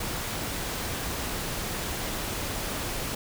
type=noise; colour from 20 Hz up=pink; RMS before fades=-32 dBFS; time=0-3.15 s; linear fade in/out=5 ms; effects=none